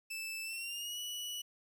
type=tone with pitch glide; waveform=sawtooth; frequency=2637 to 2943 Hz; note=E7 to F#7; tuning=0 to -10 cents; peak=-36 dBFS; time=0.1-1.42 s; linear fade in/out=10 ms; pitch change=+190 cents; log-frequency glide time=0.43-0.99 s; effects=11-bit